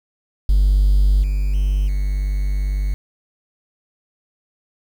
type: tone with level steps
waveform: triangle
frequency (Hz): 49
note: G1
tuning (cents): 0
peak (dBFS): -8 / -14 / -12 / -15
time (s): 0.49-2.94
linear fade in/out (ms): 0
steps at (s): 1.22 / 1.53 / 1.87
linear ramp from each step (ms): 20
effects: tanh soft clip ceiling -6 dBFS + 7-bit